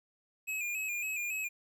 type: tone with vibrato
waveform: square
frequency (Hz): 2489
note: D#7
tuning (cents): 0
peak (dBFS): -34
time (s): 0.47-1.49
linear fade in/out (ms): 20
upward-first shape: square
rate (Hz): 3.6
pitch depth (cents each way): 53
effects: 12-bit